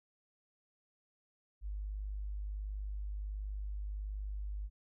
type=tone; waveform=sine; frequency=50.7 Hz; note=G#1; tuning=41 cents flat; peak=-37 dBFS; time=1.61-4.7 s; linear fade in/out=50 ms; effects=none